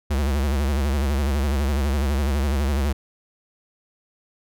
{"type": "tone with vibrato", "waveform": "square", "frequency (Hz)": 70.2, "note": "C#2", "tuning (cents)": 22, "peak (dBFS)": -20, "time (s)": [0.1, 2.93], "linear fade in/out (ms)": 10, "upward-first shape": "sine", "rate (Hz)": 12, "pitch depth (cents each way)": 120, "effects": []}